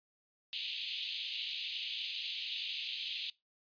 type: band-pass noise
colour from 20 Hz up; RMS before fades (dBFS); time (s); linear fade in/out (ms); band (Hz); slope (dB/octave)
pink; -40; 0.53-3.3; 0; 2700 to 4200; 48
effects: noise-tail reverb RT60 0.2 s tail -21 dB re dry + resampled to 11025 Hz